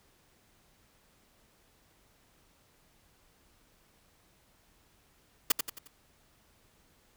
white noise with echo, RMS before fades -23 dBFS, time 5.5-5.52 s, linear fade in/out 5 ms, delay 89 ms, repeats 4, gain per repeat -7 dB, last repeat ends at 5.876 s, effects pink hiss -66 dBFS RMS until 7.16 s

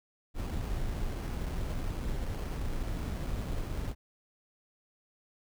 brown noise with sample-and-hold, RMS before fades -34 dBFS, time 0.34-3.95 s, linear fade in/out 50 ms, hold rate 3675 Hz, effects none

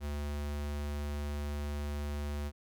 square tone, 73 Hz, D2, 10 cents flat, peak -35 dBFS, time 0-2.52 s, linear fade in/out 50 ms, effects none

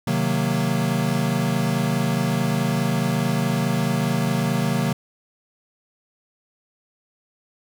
square chord, C half-diminished seventh, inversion none, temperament equal, 130.81 / 155.56 / 185 / 233.1 Hz, C3 / Eb3 / Gb3 / Bb3, 0 / 0 / 0 / 0 cents, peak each -26 dBFS, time 0.07-4.93 s, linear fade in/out 5 ms, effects none

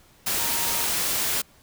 sine tone in noise, 932.3 Hz, A#5, in tune, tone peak -36 dBFS, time 0.39-0.86 s, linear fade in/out 10 ms, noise white, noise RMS -25 dBFS, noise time 0.26-1.42 s, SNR -14 dB, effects pink hiss -56 dBFS RMS until 1.62 s

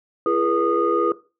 sine tone cluster, 338.8 / 417.2 / 483.2 / 1232 Hz, E4 / G#4 / B4 / D#6, +48 / +8 / -38 / -17 cents, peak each -22 dBFS, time 0.26-1.12 s, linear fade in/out 2 ms, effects noise-tail reverb RT60 0.3 s tail -17 dB re dry + tanh soft clip ceiling -8 dBFS

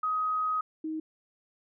sine tone pair in turn, 1259 / 314.8 Hz, D#6 / D#4, +20 / +20 cents, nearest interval 2 octaves, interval 2400 cents, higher first, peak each -26 / -31 dBFS, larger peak first, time 0.03-0.61 / 0.84-1 s, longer first, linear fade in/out 5 ms, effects none

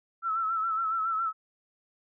sine tone with vibrato, 1322 Hz, E6, 5 cents sharp, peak -26 dBFS, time 0.22-1.33 s, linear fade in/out 50 ms, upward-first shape sine, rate 7.2 Hz, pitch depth 53 cents each way, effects none

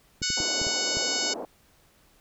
clicks, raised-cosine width 3 ms, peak -22 dBFS, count 6, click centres 0.218 / 0.303 / 0.403 / 0.616 / 0.668 / 0.97 s
harmonic tone, 740 Hz, F#5, in tune, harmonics 2 / 3 / 4 / 5 / 6 / 7 / 8 / 9 / 10, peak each -36 / -36 / -35 / -37 / -32 / -31 / -36 / -34 / -35 dBFS, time 0.22-1.34 s, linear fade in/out 10 ms
white band-pass noise, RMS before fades -36 dBFS, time 0.37-1.45 s, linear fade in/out 2 ms, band 260 to 740 Hz, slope 24 dB/octave
effects pink hiss -61 dBFS RMS until 2.2 s

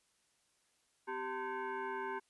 sine tone with frequency modulation, 254.2 Hz, C4, 50 cents flat, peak -37 dBFS, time 1.07-2.2 s, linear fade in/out 20 ms, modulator 644 Hz, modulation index 2.1, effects white hiss -75 dBFS RMS until 2.29 s + resampled to 24000 Hz

